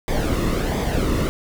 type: noise with flanger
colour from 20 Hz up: brown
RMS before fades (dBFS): -21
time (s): 0.08-1.29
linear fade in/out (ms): 0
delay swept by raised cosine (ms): 0.71 to 1.3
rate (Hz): 1.4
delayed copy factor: -0.6
effects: none